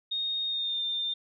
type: tone with pitch glide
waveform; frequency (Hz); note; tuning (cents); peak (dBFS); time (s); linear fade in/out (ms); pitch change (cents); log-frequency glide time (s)
sine; 3709 to 3605; A#7 to A7; -9 to +41; -28; 0.11-1.14; 10; -50; 0.46-0.81
effects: none